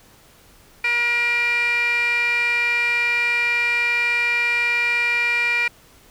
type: tone with band-pass filter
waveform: 15% pulse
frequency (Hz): 476.4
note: A#4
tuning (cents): +38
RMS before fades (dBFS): -20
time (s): 0.84-5.68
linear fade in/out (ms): 5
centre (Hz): 2400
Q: 7.1
effects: pink hiss -51 dBFS RMS until 6.1 s